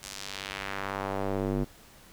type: tone with band-pass filter sweep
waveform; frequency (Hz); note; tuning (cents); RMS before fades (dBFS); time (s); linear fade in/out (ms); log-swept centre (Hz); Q
square; 49; G1; 0; -33; 0.02-1.65; 20; 7600 to 260; 1.1
effects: pink hiss -54 dBFS RMS until 2.12 s